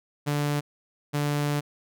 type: tone pair in turn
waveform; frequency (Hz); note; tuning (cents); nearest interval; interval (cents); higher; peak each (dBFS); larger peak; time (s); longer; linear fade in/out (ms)
sawtooth; 146.1 / 146.1; D3 / D3; -9 / -9; unison; 0; neither; -20; neither; 0.26-0.61 / 1.13-1.61; second; 20
effects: none